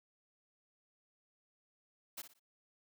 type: noise with echo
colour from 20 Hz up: white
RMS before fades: -44 dBFS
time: 2.17-2.22 s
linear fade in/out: 10 ms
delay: 59 ms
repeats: 3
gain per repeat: -10 dB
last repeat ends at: 2.397 s
effects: high-pass 200 Hz 12 dB/octave